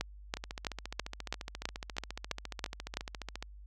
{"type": "two click trains", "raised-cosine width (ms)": 0.2, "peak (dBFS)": [-15, -22], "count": [10, 45], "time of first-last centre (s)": [[0.01, 2.971], [0.37, 3.426]], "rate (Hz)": [3.04, 14.4], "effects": ["added 50 Hz sine -48 dBFS peak until 3.66 s"]}